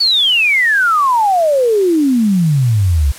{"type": "exponential sweep", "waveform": "sine", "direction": "down", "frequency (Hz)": [4576, 66], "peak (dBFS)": -9, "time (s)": [0, 3.12], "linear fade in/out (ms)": 10, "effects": ["white hiss -34 dBFS RMS until 3.18 s", "low-pass 12000 Hz 12 dB/octave"]}